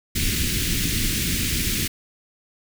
pink band-stop noise, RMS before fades -23 dBFS, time 0.15-1.88 s, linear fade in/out 10 ms, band 310 to 2000 Hz, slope 24 dB/octave, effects none

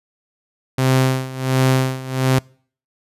sawtooth tone with tremolo, 130.81 Hz, C3, in tune, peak -8 dBFS, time 0.78-2.39 s, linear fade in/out 5 ms, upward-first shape sine, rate 1.4 Hz, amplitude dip 85%, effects noise-tail reverb RT60 0.5 s tail -26 dB re dry + resampled to 32000 Hz

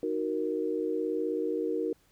sine chord, D# minor, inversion none, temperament equal, 311.1 / 370 / 466.2 Hz, D#4 / F#4 / A#4, 0 / 0 / 0 cents, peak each -33 / -33 / -31 dBFS, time 0.03-1.93 s, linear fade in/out 2 ms, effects pink hiss -66 dBFS RMS until 2.11 s

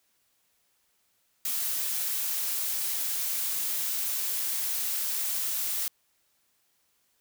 blue noise, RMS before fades -30 dBFS, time 1.45-5.88 s, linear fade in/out 2 ms, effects white hiss -71 dBFS RMS until 7.2 s

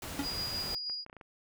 pink noise, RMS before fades -41 dBFS, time 0.02-0.75 s, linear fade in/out 2 ms
square tone with exponential decay, 280.7 Hz, C#4, 22 cents sharp, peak -29 dBFS, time 0.19-0.33 s, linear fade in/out 1 ms, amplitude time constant 29 ms
sine tone with tremolo, 4879 Hz, D#8, 35 cents flat, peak -33 dBFS, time 0.22-1.05 s, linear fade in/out 50 ms, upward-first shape square, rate 6.2 Hz, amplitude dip 30%
clicks, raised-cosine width 0.5 ms, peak -34 dBFS, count 6, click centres 0.898 / 1.064 / 1.098 / 1.129 / 1.167 / 1.212 s
effects none

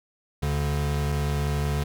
square tone pair together, 73.4 / 143.95 Hz, D2 / D3, 0 / -34 cents, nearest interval octave, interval 1166 cents, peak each -27 dBFS, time 0.42-1.84 s, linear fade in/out 10 ms, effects none

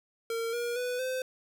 square tone with pitch steps, 458.3 / 476.4 / 495.2 / 514.7 Hz, A#4 / A#4 / B4 / C5, -29 / +38 / +5 / -29 cents, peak -31 dBFS, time 0.3-1.22 s, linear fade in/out 2 ms, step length 230 ms, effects none

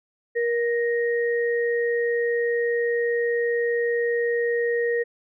sine tone pair together, 472.5 / 1867.8 Hz, A#4 / A#6, +23 / +3 cents, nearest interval 2 octaves, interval 2380 cents, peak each -21 / -28 dBFS, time 0.35-5.04 s, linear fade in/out 20 ms, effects none

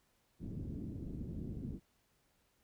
white low-pass noise, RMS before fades -43 dBFS, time 0.39-1.8 s, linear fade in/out 50 ms, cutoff 270 Hz, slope 24 dB/octave, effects pink hiss -75 dBFS RMS until 2.63 s

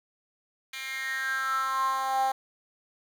10% pulse tone with high-pass filter sweep, 265.6 Hz, C4, 26 cents sharp, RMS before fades -29 dBFS, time 0.73-2.32 s, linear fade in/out 5 ms, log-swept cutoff 2500 to 730 Hz, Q 7.6, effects none

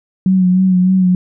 sine tone with vibrato, 185 Hz, F#3, in tune, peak -8 dBFS, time 0.26-1.15 s, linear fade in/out 2 ms, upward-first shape sine, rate 3.3 Hz, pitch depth 36 cents each way, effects none

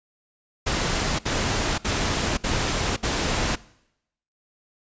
pink noise bursts, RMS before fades -24 dBFS, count 5, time 0.66-3.558 s, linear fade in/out 10 ms, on 530 ms, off 62 ms, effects noise-tail reverb RT60 0.8 s tail -21 dB re dry + resampled to 16000 Hz

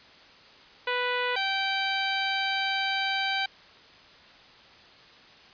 10% pulse tone pair in turn, 493.9 / 777.5 Hz, B4 / G5, 0 / -14 cents, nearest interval minor sixth, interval 786 cents, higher second, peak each -17 dBFS, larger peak neither, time 0.87-1.36 / 1.36-3.46 s, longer second, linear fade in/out 5 ms, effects white hiss -52 dBFS RMS until 5.53 s + resampled to 11025 Hz

